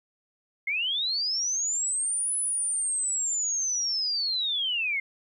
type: linear two-way sweep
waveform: sine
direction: up then down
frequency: 2093 to 10150 to 2093 Hz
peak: -25 dBFS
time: 0.67-5 s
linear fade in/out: 5 ms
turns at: 2.36 s
effects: 11-bit